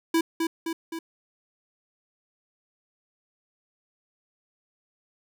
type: tone with echo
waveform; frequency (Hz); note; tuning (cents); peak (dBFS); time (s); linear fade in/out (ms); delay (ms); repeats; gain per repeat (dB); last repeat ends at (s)
square; 328.9; E4; -4; -20; 0.14-0.21; 5; 260; 3; -4; 0.99
effects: none